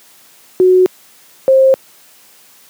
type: tone pair in turn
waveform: sine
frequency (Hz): 368.6 / 530.4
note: F#4 / C5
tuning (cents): -7 / +23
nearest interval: tritone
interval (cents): 630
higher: second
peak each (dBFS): -5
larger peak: neither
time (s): 0.6-0.86 / 1.48-1.74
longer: neither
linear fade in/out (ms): 0
effects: white hiss -45 dBFS RMS until 2.69 s + high-pass 150 Hz 12 dB/octave